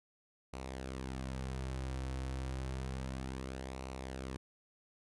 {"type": "tone with flanger", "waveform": "sawtooth", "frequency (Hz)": 65.41, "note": "C2", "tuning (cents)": 0, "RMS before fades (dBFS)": -41, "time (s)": [0.53, 4.37], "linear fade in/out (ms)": 5, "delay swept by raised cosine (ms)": [0.59, 4.99], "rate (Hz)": 0.3, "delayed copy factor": -0.5, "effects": ["resampled to 24000 Hz"]}